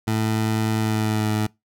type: tone with pitch glide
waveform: 20% pulse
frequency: 110 to 107.3 Hz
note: A2 to A2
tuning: 0 to -43 cents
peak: -15 dBFS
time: 0.07-1.47 s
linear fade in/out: 10 ms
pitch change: -43 cents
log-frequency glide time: 0.78-1.29 s
effects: noise-tail reverb RT60 0.2 s tail -24 dB re dry